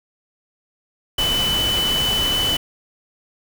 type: tone in noise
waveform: sine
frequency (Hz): 2997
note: F#7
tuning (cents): +22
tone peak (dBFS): -18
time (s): 1.18-2.57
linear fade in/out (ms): 5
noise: pink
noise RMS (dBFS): -25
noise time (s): 1.18-2.57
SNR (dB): +4
effects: none